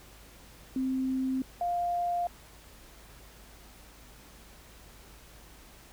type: tone pair in turn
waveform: sine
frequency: 261.6 / 700.6 Hz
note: C4 / F5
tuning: 0 / +5 cents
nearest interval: octave + perfect fourth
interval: 1705 cents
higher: second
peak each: -27 / -27 dBFS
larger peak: neither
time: 0.76-1.42 / 1.61-2.27 s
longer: neither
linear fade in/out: 2 ms
effects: added 52 Hz sine -55 dBFS peak until 5.92 s + pink hiss -54 dBFS RMS until 5.92 s